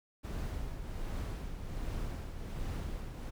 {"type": "noise with tremolo", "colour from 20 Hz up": "brown", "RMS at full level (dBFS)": -36, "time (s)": [0.23, 3.31], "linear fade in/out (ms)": 20, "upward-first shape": "triangle", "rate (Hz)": 1.3, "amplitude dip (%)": 55, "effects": []}